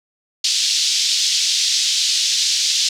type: band-pass noise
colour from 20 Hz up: pink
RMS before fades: -18 dBFS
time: 0.44-2.89 s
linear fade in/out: 5 ms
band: 3600 to 6200 Hz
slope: 24 dB/octave
effects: none